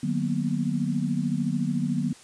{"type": "chord", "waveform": "sine", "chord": "B major seventh", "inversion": "first", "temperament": "equal with one note detuned", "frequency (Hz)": [151.75, 185, 233.1, 246.9], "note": ["D#3", "F#3", "A#3", "B3"], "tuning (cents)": [-43, 0, 0, 0], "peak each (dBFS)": -29, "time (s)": [0.03, 2.13], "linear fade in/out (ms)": 5, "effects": ["white hiss -50 dBFS RMS until 2.23 s", "resampled to 22050 Hz"]}